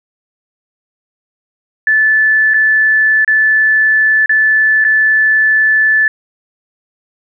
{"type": "tone with dropouts", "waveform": "sine", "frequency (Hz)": 1744, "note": "A6", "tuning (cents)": -16, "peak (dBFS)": -7, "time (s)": [1.87, 6.08], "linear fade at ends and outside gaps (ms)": 2, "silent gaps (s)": [[2.537, 2.542], [3.247, 3.277], [4.26, 4.294], [4.842, 4.848]], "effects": []}